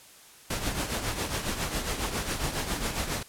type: noise with tremolo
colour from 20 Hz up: pink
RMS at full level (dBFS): -28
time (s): 0.5-3.23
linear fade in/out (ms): 5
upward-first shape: triangle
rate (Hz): 7.3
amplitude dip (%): 65
effects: white hiss -52 dBFS RMS until 3.28 s + low-pass 12000 Hz 12 dB/octave